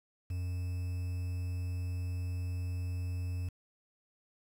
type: tone with quantisation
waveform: triangle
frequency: 90 Hz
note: F#2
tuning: 47 cents flat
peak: -31 dBFS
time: 0.3-3.49 s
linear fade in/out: 5 ms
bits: 9
effects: none